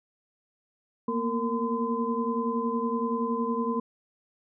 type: tone cluster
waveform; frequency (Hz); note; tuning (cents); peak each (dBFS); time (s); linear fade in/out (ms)
sine; 229.3 / 240 / 460.1 / 1021; A#3 / B3 / A#4 / C6; -28 / -49 / -23 / -43; -31; 1.08-3.8; 5
effects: none